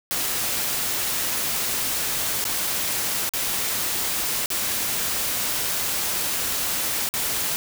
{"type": "noise with dropouts", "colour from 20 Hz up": "white", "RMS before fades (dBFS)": -25, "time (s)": [0.11, 7.56], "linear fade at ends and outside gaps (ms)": 0, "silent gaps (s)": [[2.441, 2.452], [3.292, 3.336], [4.459, 4.503], [7.089, 7.139]], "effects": []}